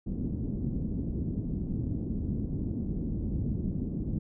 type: low-pass noise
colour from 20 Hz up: white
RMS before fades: -32 dBFS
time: 0.06-4.19 s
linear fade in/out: 10 ms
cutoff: 260 Hz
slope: 24 dB/octave
effects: none